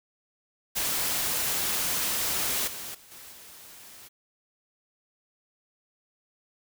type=noise with level steps; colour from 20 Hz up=white; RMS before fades=-28 / -38 / -53 / -46 / -48 dBFS; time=0.75-4.09 s; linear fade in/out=20 ms; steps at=2.67 / 2.94 / 3.11 / 3.32 s; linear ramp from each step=10 ms; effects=none